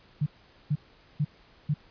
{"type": "tone bursts", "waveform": "sine", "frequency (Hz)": 148.4, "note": "D3", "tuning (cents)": 18, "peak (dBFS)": -22, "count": 4, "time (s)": [0.21, 1.742], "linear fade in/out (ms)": 10, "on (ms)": 53, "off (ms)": 440, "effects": ["pink hiss -58 dBFS RMS until 1.9 s", "resampled to 11025 Hz"]}